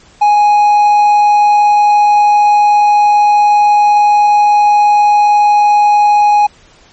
triangle tone, 830.6 Hz, G#5, in tune, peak -3 dBFS, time 0.21-6.47 s, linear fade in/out 10 ms, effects pink hiss -44 dBFS RMS until 6.92 s + MP3 32 kbps

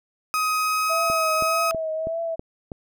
35% pulse tone with pitch glide, 1259 to 1267.8 Hz, D#6 to D#6, +20 to +32 cents, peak -19 dBFS, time 0.34-1.71 s, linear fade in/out 0 ms, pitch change +12 cents, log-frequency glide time 0.55-0.95 s
sine tone with vibrato, 649 Hz, E5, 27 cents flat, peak -24 dBFS, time 0.89-2.36 s, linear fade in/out 20 ms, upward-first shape triangle, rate 1.7 Hz, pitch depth 58 cents each way
click train, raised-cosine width 2 ms, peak -19 dBFS, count 6, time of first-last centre 1.1-2.718 s, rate 3.09 Hz
effects none

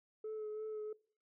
sine tone with vibrato, 430.4 Hz, A4, 38 cents flat, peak -38 dBFS, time 0.24-0.93 s, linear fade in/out 5 ms, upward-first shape sine, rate 3 Hz, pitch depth 21 cents each way, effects noise-tail reverb RT60 0.5 s tail -23 dB re dry + tanh soft clip ceiling -38 dBFS

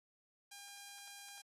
5% pulse tone, 805 Hz, G5, 46 cents sharp, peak -39 dBFS, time 0.51-1.42 s, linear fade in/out 10 ms, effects AAC 64 kbps

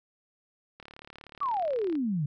click train, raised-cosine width 0.3 ms, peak -30 dBFS, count 43, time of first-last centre 0.8-1.954 s, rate 36.4 Hz
sine exponential sweep, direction down, 1200 to 138.1 Hz, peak -26 dBFS, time 1.41-2.26 s, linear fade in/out 5 ms
effects none

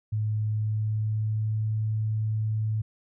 sine tone with pitch glide, 107.4 to 108.77 Hz, A2 to A2, -41 to -19 cents, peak -24 dBFS, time 0.12-2.82 s, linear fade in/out 10 ms, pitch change +22 cents, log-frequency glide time 0.47-1.72 s, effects none

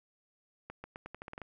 accelerating click train, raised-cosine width 0.5 ms, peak -28 dBFS, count 10, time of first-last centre 0.7-1.417 s, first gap 140 ms, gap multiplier 0.85, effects none

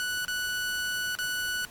sawtooth tone with dropouts, 1480 Hz, F#6, in tune, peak -25 dBFS, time 0-1.65 s, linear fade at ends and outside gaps 0 ms, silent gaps 0.249-0.281 / 1.152-1.188 s, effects pink hiss -51 dBFS RMS until 1.7 s + AAC 64 kbps

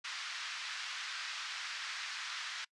pink band-pass noise, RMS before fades -42 dBFS, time 0.04-2.65 s, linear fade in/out 10 ms, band 1300 to 5600 Hz, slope 24 dB/octave, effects noise-tail reverb RT60 0.1 s tail -24 dB re dry + resampled to 24000 Hz

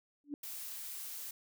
sine tone with exponential growth, 289.6 Hz, D4, 24 cents flat, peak -33 dBFS, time 0.24-0.34 s, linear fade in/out 1 ms, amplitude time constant 21 ms
blue noise, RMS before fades -44 dBFS, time 0.43-1.31 s, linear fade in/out 5 ms
effects none

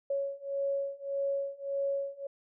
sine beating tone pair, 554.4 / 556.1 Hz, C#5 / C#5, 0 / +5 cents, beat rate 1.7 Hz, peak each -34 / -33 dBFS, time 0.1-2.27 s, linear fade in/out 5 ms, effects none

